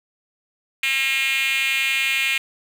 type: tone with high-pass filter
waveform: 5% pulse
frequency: 269.1 Hz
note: C4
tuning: 49 cents sharp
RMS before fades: -21 dBFS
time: 0.83-2.38 s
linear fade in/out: 2 ms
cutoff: 2400 Hz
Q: 4.4
effects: none